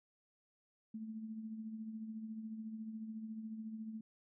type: tone with tremolo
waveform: sine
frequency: 220 Hz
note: A3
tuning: in tune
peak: -40 dBFS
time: 0.94-4.01 s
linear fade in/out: 5 ms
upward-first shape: triangle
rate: 14 Hz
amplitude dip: 55%
effects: none